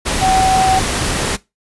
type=tone in noise; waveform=sine; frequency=758 Hz; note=F#5; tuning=42 cents sharp; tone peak=-11 dBFS; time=0.21-0.8 s; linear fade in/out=20 ms; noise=pink; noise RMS=-18 dBFS; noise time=0.05-1.37 s; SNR=+4 dB; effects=noise-tail reverb RT60 0.2 s tail -19 dB re dry + resampled to 24000 Hz